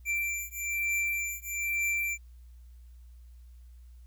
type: beating tone pair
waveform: square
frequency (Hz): 2349 / 2350.1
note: D7 / D7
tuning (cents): 0 / +1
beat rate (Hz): 1.1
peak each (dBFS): -33 / -33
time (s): 0.05-2.18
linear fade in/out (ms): 50
effects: added 60 Hz sine -48 dBFS peak until 4.06 s + white hiss -72 dBFS RMS until 4.06 s